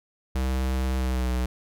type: tone with pitch glide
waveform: square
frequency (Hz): 64.9 to 62.47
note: C2 to B1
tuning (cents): -13 to +20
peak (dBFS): -24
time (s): 0.35-1.46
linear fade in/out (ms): 5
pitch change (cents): -67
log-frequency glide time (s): 0.97-1.29
effects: none